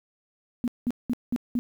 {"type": "tone bursts", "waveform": "sine", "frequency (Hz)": 242.1, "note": "B3", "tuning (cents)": -34, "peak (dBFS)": -22, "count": 5, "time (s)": [0.64, 1.59], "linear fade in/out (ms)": 0, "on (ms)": 38, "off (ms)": 190, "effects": ["9-bit"]}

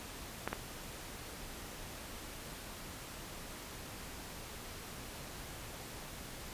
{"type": "clicks", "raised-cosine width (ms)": 0.5, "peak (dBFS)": -19, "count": 2, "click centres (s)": [0.476, 0.53], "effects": ["pink hiss -47 dBFS RMS until 6.53 s", "resampled to 32000 Hz"]}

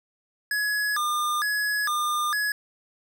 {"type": "tone with vibrato", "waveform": "square", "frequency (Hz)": 1425, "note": "F6", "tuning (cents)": 34, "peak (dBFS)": -24, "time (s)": [0.51, 2.52], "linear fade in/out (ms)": 2, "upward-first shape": "square", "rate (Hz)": 1.1, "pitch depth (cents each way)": 290, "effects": []}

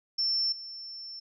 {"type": "tone with level steps", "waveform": "sine", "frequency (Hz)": 5380, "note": "E8", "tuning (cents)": 34, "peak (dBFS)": [-25, -39], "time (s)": [0.18, 1.2], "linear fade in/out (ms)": 10, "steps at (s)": 0.52, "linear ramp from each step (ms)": 5, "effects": []}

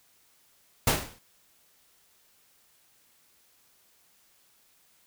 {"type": "noise with exponential decay", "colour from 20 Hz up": "pink", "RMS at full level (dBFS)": -19, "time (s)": [0.87, 1.19], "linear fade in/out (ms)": 5, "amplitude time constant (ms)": 68, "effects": ["white hiss -64 dBFS RMS until 5.06 s"]}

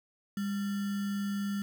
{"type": "tone with sample-and-hold", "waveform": "sine", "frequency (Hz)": 201.1, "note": "G3", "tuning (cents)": 44, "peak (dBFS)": -30, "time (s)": [0.37, 1.62], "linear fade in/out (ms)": 2, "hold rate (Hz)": 1575, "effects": []}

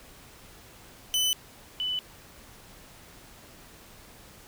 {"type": "tone pair in turn", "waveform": ["sawtooth", "sine"], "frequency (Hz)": [3010, 2994], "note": ["F#7", "F#7"], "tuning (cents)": [29, 20], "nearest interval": "unison", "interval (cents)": 9, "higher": "first", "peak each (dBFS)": [-20, -27], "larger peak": "first", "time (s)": [[1.14, 1.33], [1.8, 1.99]], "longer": "neither", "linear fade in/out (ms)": 0, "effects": ["pink hiss -51 dBFS RMS until 4.47 s"]}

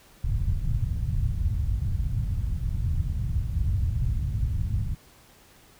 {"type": "low-pass noise", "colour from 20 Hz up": "white", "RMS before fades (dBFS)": -26, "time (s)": [0.24, 4.95], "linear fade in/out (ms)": 5, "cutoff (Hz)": 110, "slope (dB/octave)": 24, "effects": ["pink hiss -55 dBFS RMS until 5.79 s"]}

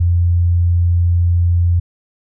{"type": "tone", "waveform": "sine", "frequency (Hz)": 86.7, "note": "F2", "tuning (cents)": -12, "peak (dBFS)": -10, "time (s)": [0, 1.8], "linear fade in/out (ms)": 10, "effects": []}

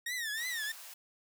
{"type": "tone with vibrato", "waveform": "sawtooth", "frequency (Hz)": 1846, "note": "A#6", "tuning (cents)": -17, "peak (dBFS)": -31, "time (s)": [0.06, 0.72], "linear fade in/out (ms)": 5, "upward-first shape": "triangle", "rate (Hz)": 3, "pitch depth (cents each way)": 180}
{"type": "high-pass noise", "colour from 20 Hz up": "white", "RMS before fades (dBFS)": -49, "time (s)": [0.37, 0.94], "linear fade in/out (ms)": 5, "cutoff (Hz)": 620, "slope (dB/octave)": 24}
{"effects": []}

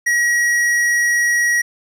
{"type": "tone with hard clipping", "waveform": "sine", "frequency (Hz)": 1908, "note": "A#6", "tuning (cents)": 40, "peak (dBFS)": -15, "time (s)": [0.06, 1.62], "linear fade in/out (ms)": 10, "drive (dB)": 11, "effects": []}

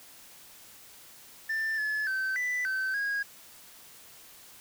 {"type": "tone with pitch steps", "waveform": "sine", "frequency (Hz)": [1780, 1718, 1543, 1986, 1539, 1641], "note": ["A6", "A6", "G6", "B6", "G6", "G#6"], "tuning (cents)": [20, -42, -28, 9, -32, -21], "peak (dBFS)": -25, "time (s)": [1.49, 3.23], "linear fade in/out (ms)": 10, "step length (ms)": 290, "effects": ["tanh soft clip ceiling -27 dBFS", "white hiss -52 dBFS RMS until 4.6 s"]}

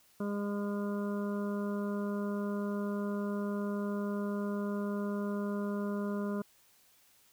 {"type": "harmonic tone", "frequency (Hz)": 203.6, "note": "G#3", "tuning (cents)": -34, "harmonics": [1, 2, 3, 5, 6, 7], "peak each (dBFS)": [-33, -39, -43, -47, -49, -50], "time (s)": [0.2, 6.42], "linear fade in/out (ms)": 5, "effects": ["white hiss -65 dBFS RMS until 7.32 s"]}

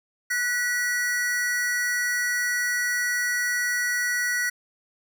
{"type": "tone pair together", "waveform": "square", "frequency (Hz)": [1480, 1938.2], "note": ["F#6", "B6"], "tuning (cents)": [0, -33], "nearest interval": "perfect fourth", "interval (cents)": 467, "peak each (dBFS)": [-29, -25], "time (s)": [0.3, 4.5], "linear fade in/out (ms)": 10, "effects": []}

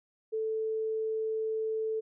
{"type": "tone", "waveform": "sine", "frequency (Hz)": 440, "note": "A4", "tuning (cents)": 0, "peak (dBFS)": -29, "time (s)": [0.32, 2.01], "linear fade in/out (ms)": 20, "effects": []}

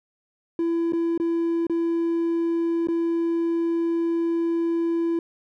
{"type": "tone with dropouts", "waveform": "triangle", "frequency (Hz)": 335, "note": "E4", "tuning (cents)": 28, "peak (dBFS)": -18, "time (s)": [0.59, 5.19], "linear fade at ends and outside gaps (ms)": 2, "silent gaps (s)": [[0.923, 0.933], [1.177, 1.199], [1.668, 1.697], [2.872, 2.885]], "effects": ["tanh soft clip ceiling -14 dBFS"]}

